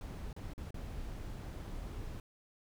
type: noise with dropouts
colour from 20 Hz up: brown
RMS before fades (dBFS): -43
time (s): 0.01-2.2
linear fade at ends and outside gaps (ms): 1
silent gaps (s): 0.329-0.364 / 0.535-0.579 / 0.707-0.743
effects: none